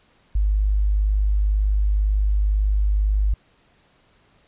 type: tone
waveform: sine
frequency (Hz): 51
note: G#1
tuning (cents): -31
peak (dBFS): -16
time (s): 0.35-3.34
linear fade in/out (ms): 5
effects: pink hiss -59 dBFS RMS until 4.47 s + resampled to 8000 Hz